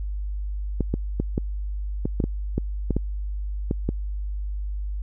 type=clicks; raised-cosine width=3 ms; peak=-10 dBFS; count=12; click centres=0.807 / 0.94 / 1.2 / 1.379 / 2.055 / 2.202 / 2.24 / 2.58 / 2.907 / 2.966 / 3.711 / 3.89 s; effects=added 50 Hz sine -26 dBFS peak until 5.02 s